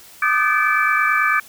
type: tone cluster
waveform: sine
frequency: 1194 / 1243 / 1530 / 1730 / 2318 Hz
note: D6 / D#6 / G6 / A6 / D7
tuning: +28 / -2 / -42 / -30 / -23 cents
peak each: -21 dBFS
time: 0.22-1.4 s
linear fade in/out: 5 ms
effects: white hiss -44 dBFS RMS until 1.48 s